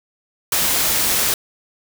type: noise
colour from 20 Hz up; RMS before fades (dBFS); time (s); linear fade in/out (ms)
white; -18; 0.52-1.34; 2
effects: none